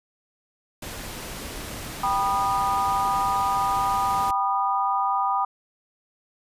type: noise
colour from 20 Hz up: pink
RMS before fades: -35 dBFS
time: 0.82-4.31 s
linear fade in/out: 5 ms
type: chord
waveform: sine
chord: G augmented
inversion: none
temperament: just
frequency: 784 / 980 / 1225 Hz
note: G5 / B5 / D#6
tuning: 0 / -14 / -27 cents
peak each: -25 dBFS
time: 2.03-5.45 s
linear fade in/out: 5 ms
effects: resampled to 32000 Hz